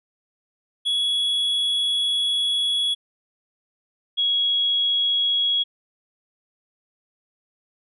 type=tone pair in turn; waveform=triangle / sine; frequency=3364 / 3325 Hz; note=G#7 / G#7; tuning=+22 / +1 cents; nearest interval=unison; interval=21 cents; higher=first; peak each=-18 dBFS; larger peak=neither; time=0.85-2.95 / 4.17-5.64 s; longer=first; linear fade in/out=20 ms; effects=resampled to 32000 Hz